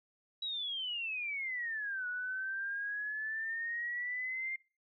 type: exponential two-way sweep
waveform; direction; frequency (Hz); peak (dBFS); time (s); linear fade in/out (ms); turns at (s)
sine; down then up; 3913 to 1462 to 2114; -35; 0.42-4.56; 5; 2.07
effects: noise-tail reverb RT60 0.4 s tail -25 dB re dry

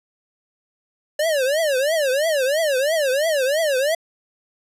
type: tone with vibrato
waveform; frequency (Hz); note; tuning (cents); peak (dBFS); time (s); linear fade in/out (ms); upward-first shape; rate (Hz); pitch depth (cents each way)
square; 580; D5; -22; -18; 1.19-3.95; 5; triangle; 3; 260
effects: resampled to 32000 Hz

